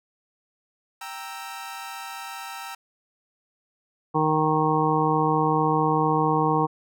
sawtooth chord, E diminished, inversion first, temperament equal, 784 / 932.3 / 1318.5 Hz, G5 / Bb5 / E6, 0 / 0 / 0 cents, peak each -35 dBFS, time 1.01-2.75 s, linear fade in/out 5 ms
harmonic tone, 155.56 Hz, D#3, in tune, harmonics 1 / 2 / 3 / 5 / 6 / 7, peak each -26 / -26 / -26 / -26 / -26 / -26 dBFS, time 4.14-6.67 s, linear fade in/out 20 ms
effects none

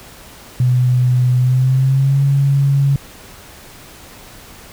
sine tone with pitch glide, 125.3 to 139.03 Hz, B2 to C#3, +25 to +5 cents, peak -10 dBFS, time 0.6-2.96 s, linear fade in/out 2 ms, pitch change +180 cents, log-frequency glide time 1.37-2.22 s, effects pink hiss -39 dBFS RMS until 4.72 s

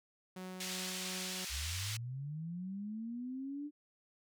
sawtooth tone with tremolo, 185 Hz, F#3, in tune, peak -39 dBFS, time 0.36-1.45 s, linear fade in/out 5 ms, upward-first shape triangle, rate 2.8 Hz, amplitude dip 25%
pink band-pass noise, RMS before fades -42 dBFS, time 0.6-1.97 s, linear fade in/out 5 ms, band 2600 to 8400 Hz, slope 12 dB/octave
sine linear sweep, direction up, 61.74 to 298.3 Hz, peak -39 dBFS, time 1.49-3.71 s, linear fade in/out 50 ms
effects none

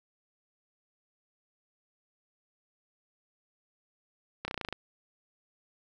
slowing click train, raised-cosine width 0.3 ms, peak -18 dBFS, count 9, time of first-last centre 4.45-4.726 s, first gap 30 ms, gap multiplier 1.04, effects none

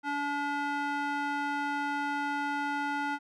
square tone with band-pass filter, 287 Hz, D4, 40 cents flat, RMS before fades -32 dBFS, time 0.03-3.19 s, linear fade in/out 50 ms, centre 1200 Hz, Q 1.6, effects none

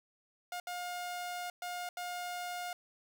sawtooth tone bursts at uneven times, 712 Hz, F5, 33 cents sharp, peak -34 dBFS, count 4, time 0.52-0.6 / 0.67-1.5 / 1.62-1.89 / 1.97-2.73 s, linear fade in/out 2 ms, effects none

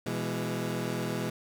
20% pulse chord, E major, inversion second, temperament equal with one note detuned, 123.47 / 167.4 / 207.7 Hz, B2 / E3 / G#3, 0 / +27 / 0 cents, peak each -30 dBFS, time 0.06-1.3 s, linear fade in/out 5 ms, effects none

